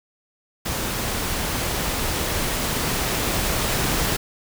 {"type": "noise with level ramp", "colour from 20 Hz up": "pink", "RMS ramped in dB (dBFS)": [-26, -22], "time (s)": [0.65, 4.17], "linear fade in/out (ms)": 10, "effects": []}